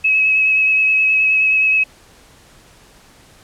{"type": "tone with vibrato", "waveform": "sine", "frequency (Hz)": 2568, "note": "E7", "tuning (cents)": -46, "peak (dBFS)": -11, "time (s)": [0.04, 1.84], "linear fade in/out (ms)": 10, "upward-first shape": "sine", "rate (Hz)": 9.5, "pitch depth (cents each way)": 17, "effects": ["pink hiss -47 dBFS RMS until 3.43 s", "low-pass 11000 Hz 12 dB/octave"]}